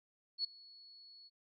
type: tone with ADSR envelope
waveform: sine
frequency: 4385 Hz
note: C#8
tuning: 20 cents flat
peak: -31 dBFS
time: 0.38-1.3 s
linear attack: 62 ms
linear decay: 9 ms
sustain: -24 dB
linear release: 34 ms
effects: none